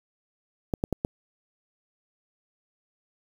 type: clicks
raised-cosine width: 2 ms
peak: -12 dBFS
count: 4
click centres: 0.738 / 0.839 / 0.927 / 1.049 s
effects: 7-bit